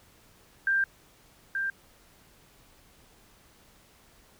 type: tone pair in turn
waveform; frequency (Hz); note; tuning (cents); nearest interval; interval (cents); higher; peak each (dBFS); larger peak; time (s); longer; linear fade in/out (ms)
sine; 1584 / 1584; G6 / G6; +18 / +18; unison; 0; neither; -22 / -27; first; 0.67-0.84 / 1.55-1.7; first; 2
effects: pink hiss -59 dBFS RMS until 4.39 s